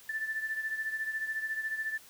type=beating tone pair; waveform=sine; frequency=1760 / 1774 Hz; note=A6 / A6; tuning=0 / +14 cents; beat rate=14 Hz; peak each=-33 / -39 dBFS; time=0.09-1.98 s; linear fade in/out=5 ms; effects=white hiss -55 dBFS RMS until 2.09 s